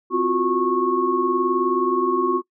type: tone cluster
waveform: sine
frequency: 259.6 / 347.1 / 366.2 / 1097 Hz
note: C4 / F4 / F#4 / C#6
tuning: -13 / -11 / -18 / -18 cents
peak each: -27 / -24 / -21 / -22 dBFS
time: 0.1-2.42 s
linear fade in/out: 50 ms
effects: noise-tail reverb RT60 0.1 s tail -22 dB re dry